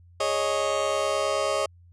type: chord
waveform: 30% pulse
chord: Ab suspended fourth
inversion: none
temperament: just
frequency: 415.3 / 553.7 / 623 Hz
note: Ab4 / Db5 / Eb5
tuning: 0 / -2 / +2 cents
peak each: -29 / -24 / -24 dBFS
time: 0.2-1.66 s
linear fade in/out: 5 ms
effects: added 87 Hz sine -50 dBFS peak until 1.92 s + resampled to 22050 Hz